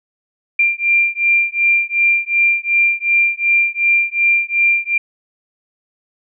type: beating tone pair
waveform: sine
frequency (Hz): 2379 / 2381.7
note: D7 / D7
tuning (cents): +22 / +24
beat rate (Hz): 2.7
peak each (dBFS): -15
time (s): 0.59-4.98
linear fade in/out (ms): 5
effects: none